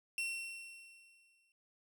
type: tone with exponential decay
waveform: 40% pulse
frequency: 2717 Hz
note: F7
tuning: 48 cents flat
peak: -33 dBFS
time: 0.18-1.52 s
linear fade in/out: 1 ms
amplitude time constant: 290 ms
effects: none